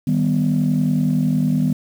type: chord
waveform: sine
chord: Eb augmented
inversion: none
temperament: equal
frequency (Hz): 155.56 / 196 / 246.9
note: Eb3 / G3 / B3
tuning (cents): 0 / 0 / 0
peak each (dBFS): -18 / -20 / -18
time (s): 0.07-1.73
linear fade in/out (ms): 5
effects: tanh soft clip ceiling -9 dBFS + 7-bit